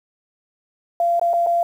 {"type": "tone with dropouts", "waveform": "sine", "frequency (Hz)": 687, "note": "F5", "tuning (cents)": -29, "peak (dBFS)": -15, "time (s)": [1, 1.63], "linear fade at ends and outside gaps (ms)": 2, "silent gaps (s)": [[1.196, 1.214], [1.333, 1.337], [1.464, 1.469]], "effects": ["8-bit"]}